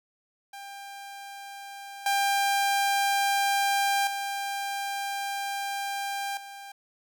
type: tone with level steps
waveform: sawtooth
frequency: 796 Hz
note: G5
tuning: 26 cents sharp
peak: -36 / -19 / -26 / -37 dBFS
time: 0.53-6.72 s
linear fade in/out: 5 ms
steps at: 2.06 / 4.07 / 6.37 s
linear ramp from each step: 2 ms
effects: none